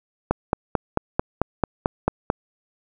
click train, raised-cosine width 1 ms, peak -4 dBFS, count 10, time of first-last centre 0.31-2.301 s, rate 4.52 Hz, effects none

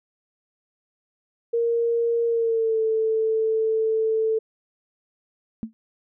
sine tone with pitch glide, 466.2 to 442.1 Hz, A#4 to A4, 0 to +8 cents, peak -19 dBFS, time 1.53-4.39 s, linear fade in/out 10 ms, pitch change -92 cents, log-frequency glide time 2.26-2.8 s
sine tone with exponential decay, 222.7 Hz, A3, 21 cents sharp, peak -22 dBFS, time 5.63-5.73 s, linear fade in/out 0 ms, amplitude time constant 21 ms
effects none

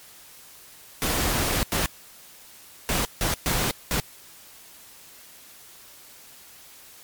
pink noise bursts at uneven times, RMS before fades -24 dBFS, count 6, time 1.02-1.63 / 1.72-1.86 / 2.89-3.05 / 3.21-3.34 / 3.46-3.71 / 3.91-4 s, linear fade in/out 0 ms, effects white hiss -48 dBFS RMS until 7.03 s + MP3 96 kbps

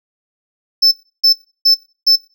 triangle tone bursts, 5274 Hz, E8, in tune, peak -6 dBFS, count 4, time 0.82-2.16 s, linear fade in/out 10 ms, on 95 ms, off 320 ms, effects noise-tail reverb RT60 0.3 s tail -17 dB re dry

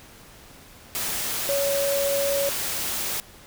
sine tone in noise, 560 Hz, C#5, 18 cents sharp, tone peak -22 dBFS, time 1.49-2.49 s, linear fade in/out 0 ms, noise white, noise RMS -28 dBFS, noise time 0.95-3.2 s, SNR +3 dB, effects pink hiss -48 dBFS RMS until 3.46 s

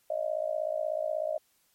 sine tone with amplitude modulation, 622.3 Hz, D#5, in tune, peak -24 dBFS, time 0.1-1.38 s, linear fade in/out 5 ms, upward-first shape sine, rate 56.4 Hz, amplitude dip 95%, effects white hiss -69 dBFS RMS until 1.74 s + MP3 64 kbps

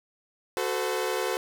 sawtooth chord, F# diminished, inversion none, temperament equal with one note detuned, 370 / 440 / 511.3 Hz, F#4 / A4 / C5, 0 / 0 / -40 cents, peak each -27 dBFS, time 0.57-1.37 s, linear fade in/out 0 ms, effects none

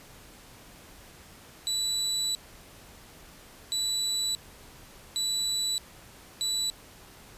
30% pulse tone bursts at uneven times, 3951 Hz, B7, in tune, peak -24 dBFS, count 4, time 1.67-2.35 / 3.72-4.35 / 5.16-5.78 / 6.41-6.7 s, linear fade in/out 0 ms, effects pink hiss -51 dBFS RMS until 7.37 s + resampled to 32000 Hz

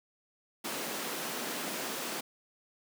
pink high-pass noise, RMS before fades -37 dBFS, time 0.64-2.21 s, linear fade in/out 10 ms, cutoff 210 Hz, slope 24 dB/octave, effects none

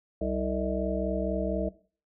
harmonic tone with a mistuned harmonic, 64.3 Hz, C2, 30 cents flat, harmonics 1 / 3 / 5 / 7 / 9 / 10, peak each -34 / -34 / -34 / -34 / -34 / -34 dBFS, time 0.21-1.69 s, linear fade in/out 5 ms, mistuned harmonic 9, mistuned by +59 cents, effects noise-tail reverb RT60 0.4 s tail -17 dB re dry

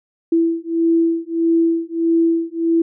sine beating tone pair, 330.9 / 332.5 Hz, E4 / E4, +7 / +15 cents, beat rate 1.6 Hz, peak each -17 dBFS, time 0.32-2.82 s, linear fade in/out 5 ms, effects none

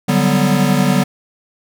square chord, G major seventh, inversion second, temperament equal with one note detuned, 146.24 / 185 / 196 / 246.9 Hz, D3 / F#3 / G3 / B3, -7 / 0 / 0 / 0 cents, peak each -18 dBFS, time 0.08-1.04 s, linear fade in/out 10 ms, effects none

